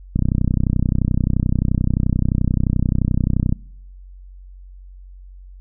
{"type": "click train", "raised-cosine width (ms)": 5, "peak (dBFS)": -5, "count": 107, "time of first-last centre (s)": [0.16, 3.525], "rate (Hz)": 31.5, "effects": ["noise-tail reverb RT60 0.8 s tail -26 dB re dry", "added 46 Hz sine -37 dBFS peak until 5.6 s"]}